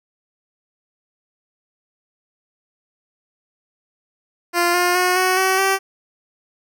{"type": "tone with pitch steps", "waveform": "10% pulse", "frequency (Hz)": [347.6, 355.1, 362.8, 370.6, 378.6, 386.8], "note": ["F4", "F4", "F#4", "F#4", "F#4", "G4"], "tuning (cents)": [-8, 29, -34, 3, 40, -23], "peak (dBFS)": -7, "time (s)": [4.53, 5.79], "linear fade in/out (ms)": 50, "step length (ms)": 210, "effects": []}